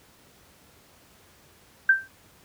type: tone with exponential decay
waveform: sine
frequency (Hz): 1567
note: G6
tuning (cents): -1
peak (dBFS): -11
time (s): 1.89-2.08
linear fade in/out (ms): 5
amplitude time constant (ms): 40
effects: pink hiss -56 dBFS RMS until 2.44 s + high-pass 60 Hz 12 dB/octave